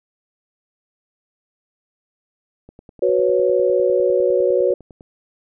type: click train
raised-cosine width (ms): 2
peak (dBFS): -28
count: 24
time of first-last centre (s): 2.69-5.009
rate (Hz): 9.92
type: chord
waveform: sine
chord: F# suspended fourth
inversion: none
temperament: equal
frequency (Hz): 370 / 493.9 / 554.4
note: F#4 / B4 / C#5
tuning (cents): 0 / 0 / 0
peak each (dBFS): -18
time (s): 3.02-4.74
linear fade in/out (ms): 5
effects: none